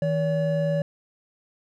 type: tone pair together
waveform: triangle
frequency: 160 / 570.2 Hz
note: D#3 / C#5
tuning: +49 / +49 cents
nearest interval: octave + minor seventh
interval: 2200 cents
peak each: -22 dBFS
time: 0.02-0.82 s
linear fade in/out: 2 ms
effects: none